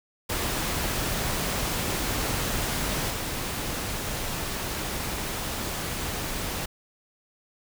pink noise with level steps, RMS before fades -28 / -31 dBFS, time 0.29-6.66 s, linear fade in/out 10 ms, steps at 3.1 s, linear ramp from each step 5 ms, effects none

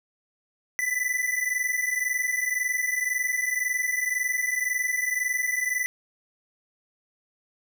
square tone pair together, 1982.1 / 2004 Hz, B6 / B6, +6 / +25 cents, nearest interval unison, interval 19 cents, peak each -28 dBFS, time 0.79-5.86 s, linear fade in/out 0 ms, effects none

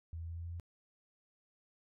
sine tone with pitch steps, 82.41 / 83.08 / 83.75 / 84.43 / 85.12 / 85.81 Hz, E2 / E2 / E2 / E2 / F2 / F2, 0 / +14 / +28 / +42 / -44 / -30 cents, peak -40 dBFS, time 0.13-0.598 s, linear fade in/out 0 ms, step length 78 ms, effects none

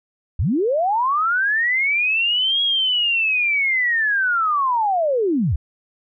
sine linear two-way sweep, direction up then down, 55 to 3322 to 55 Hz, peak -16 dBFS, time 0.39-5.56 s, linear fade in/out 5 ms, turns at 2.62 s, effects none

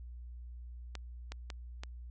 clicks, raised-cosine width 0.2 ms, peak -25 dBFS, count 4, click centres 0.953 / 1.32 / 1.502 / 1.835 s, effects added 60 Hz sine -44 dBFS peak until 2.1 s + resampled to 22050 Hz

